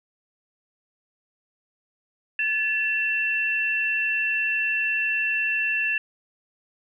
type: tone pair together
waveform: sine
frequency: 1726 / 2694 Hz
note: A6 / E7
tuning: -34 / +37 cents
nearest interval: minor sixth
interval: 771 cents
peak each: -26 / -23 dBFS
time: 2.39-5.98 s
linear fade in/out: 2 ms
effects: none